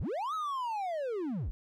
triangle linear two-way sweep, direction up then down, 30.87 to 1303 to 30.87 Hz, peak -30 dBFS, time 0-1.51 s, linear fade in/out 0 ms, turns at 0.34 s, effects none

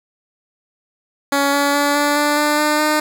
10% pulse tone with pitch steps, 280.7 / 284 / 287.3 / 290.6 / 294 / 297.4 / 300.8 / 304.3 Hz, C#4 / C#4 / D4 / D4 / D4 / D4 / D4 / D#4, +22 / +42 / -38 / -18 / +2 / +22 / +42 / -38 cents, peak -6 dBFS, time 1.32-3 s, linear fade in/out 5 ms, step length 210 ms, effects none

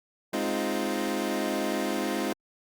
25% pulse chord, F minor seventh, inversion first, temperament equal, 207.7 / 261.6 / 311.1 / 349.2 Hz, Ab3 / C4 / Eb4 / F4, 0 / 0 / 0 / 0 cents, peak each -29 dBFS, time 0.33-2.33 s, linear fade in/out 5 ms, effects Opus 48 kbps

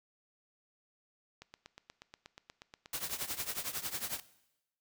click train, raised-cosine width 0.2 ms, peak -31 dBFS, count 17, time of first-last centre 1.42-3.338 s, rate 8.34 Hz
white noise with tremolo, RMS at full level -35 dBFS, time 2.93-4.2 s, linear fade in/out 2 ms, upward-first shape triangle, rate 11 Hz, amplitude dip 90%
effects noise-tail reverb RT60 0.9 s tail -18 dB re dry

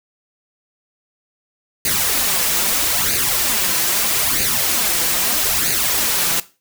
white noise with flanger, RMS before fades -18 dBFS, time 1.85-6.4 s, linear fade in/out 2 ms, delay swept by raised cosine 0.45 to 6.05 ms, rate 0.78 Hz, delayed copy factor +0.65, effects noise-tail reverb RT60 0.3 s tail -17 dB re dry

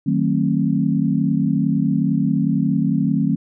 sine chord, D# diminished seventh, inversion none, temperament just, 155.56 / 186.68 / 224 / 268.8 Hz, D#3 / F#3 / A3 / C4, 0 / +16 / +31 / +47 cents, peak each -21 dBFS, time 0.06-3.36 s, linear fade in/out 10 ms, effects none

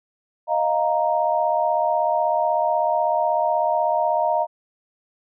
sine chord, Eb suspended second, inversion none, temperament equal, 622.3 / 698.5 / 932.3 Hz, Eb5 / F5 / Bb5, 0 / 0 / 0 cents, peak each -22 dBFS, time 0.47-4.47 s, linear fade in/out 50 ms, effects none

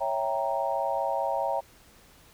sine chord, C# diminished seventh, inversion none, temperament equal, 554.4 / 659.3 / 784 / 932.3 Hz, C#5 / E5 / G5 / Bb5, 0 / 0 / 0 / 0 cents, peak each -31 dBFS, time 0-1.61 s, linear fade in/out 20 ms, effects pink hiss -56 dBFS RMS until 2.33 s

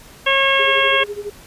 harmonic tone, 544 Hz, C#5, 33 cents flat, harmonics 1 / 2 / 3 / 4 / 5 / 6, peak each -20 / -20 / -20 / -20 / -20 / -20 dBFS, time 0.26-1.04 s, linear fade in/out 10 ms
click train, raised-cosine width 0.2 ms, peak -28 dBFS, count 80, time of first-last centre 0.26-0.809 s, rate 144 Hz
sine tone with tremolo, 411.1 Hz, G#4, 18 cents flat, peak -22 dBFS, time 0.59-1.3 s, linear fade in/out 5 ms, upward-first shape sine, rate 12 Hz, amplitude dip 85%
effects pink hiss -43 dBFS RMS until 1.46 s + resampled to 32000 Hz

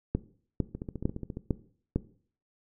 two click trains, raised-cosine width 3 ms, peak -23 / -13 dBFS, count 10 / 5, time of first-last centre 0.75-1.371 / 0.15-1.96 s, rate 14.5 / 2.21 Hz, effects noise-tail reverb RT60 0.5 s tail -17 dB re dry

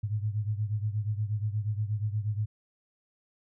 sine beating tone pair, 103.83 / 112.23 Hz, G#2 / A2, 0 / +35 cents, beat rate 8.4 Hz, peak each -29 / -33 dBFS, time 0.03-2.46 s, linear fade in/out 10 ms, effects none

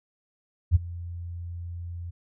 sine tone with ADSR envelope, 86.3 Hz, F2, 20 cents flat, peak -12 dBFS, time 0.71-2.11 s, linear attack 43 ms, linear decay 19 ms, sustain -21 dB, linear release 14 ms, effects none

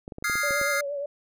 clicks, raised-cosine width 2 ms, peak -24 dBFS, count 8, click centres 0.079 / 0.122 / 0.184 / 0.225 / 0.298 / 0.355 / 0.508 / 0.614 s
square chord, F minor seventh, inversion third, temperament equal with one note detuned, 1244.5 / 1405 / 1661.2 / 2093 Hz, Eb6 / F6 / Ab6 / C7, 0 / +10 / 0 / 0 cents, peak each -34 / -30 / -33 / -28 dBFS, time 0.24-0.81 s, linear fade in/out 5 ms
sine tone with vibrato, 570 Hz, C#5, 48 cents sharp, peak -28 dBFS, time 0.43-1.06 s, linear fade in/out 5 ms, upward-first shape triangle, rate 8.5 Hz, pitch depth 52 cents each way
effects none

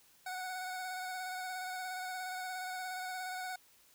25% pulse tone with vibrato, 740 Hz, F#5, in tune, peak -35 dBFS, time 0.26-3.56 s, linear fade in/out 5 ms, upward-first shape square, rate 17 Hz, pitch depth 18 cents each way, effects white hiss -65 dBFS RMS until 3.94 s

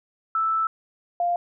sine tone pair in turn, 1318.5 / 698.5 Hz, E6 / F5, 0 / 0 cents, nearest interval major seventh, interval 1100 cents, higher first, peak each -20 dBFS, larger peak neither, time 0.35-0.67 / 1.2-1.36 s, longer first, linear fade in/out 2 ms, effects none

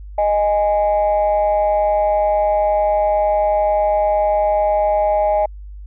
sine tone pair together, 620.3 / 828 Hz, D#5 / G#5, -5 / -5 cents, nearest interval perfect fourth, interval 500 cents, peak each -14 / -16 dBFS, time 0.18-5.46 s, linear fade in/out 5 ms, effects tanh soft clip ceiling -8 dBFS + added 50 Hz sine -31 dBFS peak until 5.86 s

